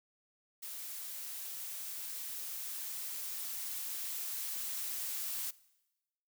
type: noise with level ramp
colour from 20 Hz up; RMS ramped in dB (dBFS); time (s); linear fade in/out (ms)
blue; -44 to -38; 0.62-5.51; 10
effects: noise-tail reverb RT60 1.0 s tail -21 dB re dry